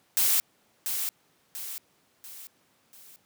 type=noise with echo; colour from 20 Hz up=blue; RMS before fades=-23 dBFS; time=0.17-0.4 s; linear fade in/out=0 ms; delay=690 ms; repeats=4; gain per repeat=-7 dB; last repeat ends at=3.16 s; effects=pink hiss -66 dBFS RMS until 3.25 s + high-pass 150 Hz 12 dB/octave